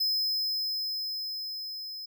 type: tone with level ramp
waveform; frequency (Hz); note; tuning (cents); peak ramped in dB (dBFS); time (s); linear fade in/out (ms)
square; 5100; D#8; +42; -25 to -38; 0-2.06; 10
effects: none